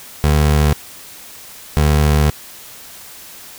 25% pulse tone pair in turn, 74.7 / 74.7 Hz, D2 / D2, +30 / +30 cents, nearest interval unison, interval 0 cents, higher neither, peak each -7 dBFS, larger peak neither, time 0.24-0.73 / 1.77-2.3 s, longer second, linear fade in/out 0 ms, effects white hiss -37 dBFS RMS until 3.58 s

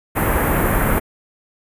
pink band-stop noise, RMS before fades -17 dBFS, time 0.15-1 s, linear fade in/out 20 ms, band 2000 to 12000 Hz, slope 24 dB/octave, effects resampled to 32000 Hz

